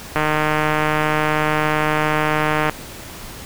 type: click train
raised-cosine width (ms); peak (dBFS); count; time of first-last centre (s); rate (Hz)
0.5; -3; 389; 0.16-2.696; 153
effects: pink hiss -35 dBFS RMS until 3.45 s